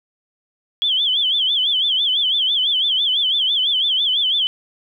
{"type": "tone with vibrato", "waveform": "sine", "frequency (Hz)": 3255, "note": "G#7", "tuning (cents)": -36, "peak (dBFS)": -15, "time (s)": [0.82, 4.47], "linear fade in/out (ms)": 0, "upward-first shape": "sine", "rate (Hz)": 6, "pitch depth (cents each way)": 150, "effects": ["9-bit"]}